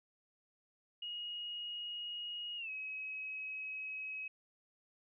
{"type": "tone with pitch glide", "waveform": "sine", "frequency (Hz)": [2881, 2552], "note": ["F#7", "D#7"], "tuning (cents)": [-47, 43], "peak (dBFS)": -40, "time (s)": [1.02, 4.28], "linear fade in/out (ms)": 5, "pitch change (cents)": -210, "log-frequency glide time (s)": [2.57, 2.7], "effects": []}